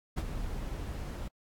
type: noise with ADSR envelope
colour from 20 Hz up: brown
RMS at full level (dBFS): -28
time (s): 0.16-1.28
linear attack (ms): 22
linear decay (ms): 45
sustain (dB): -9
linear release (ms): 5
effects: AAC 64 kbps